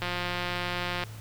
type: click train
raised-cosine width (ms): 0.3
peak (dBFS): -15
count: 181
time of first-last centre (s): 0.02-1.037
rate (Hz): 177
effects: added 109 Hz sine -40 dBFS peak until 1.2 s + pink hiss -49 dBFS RMS until 1.2 s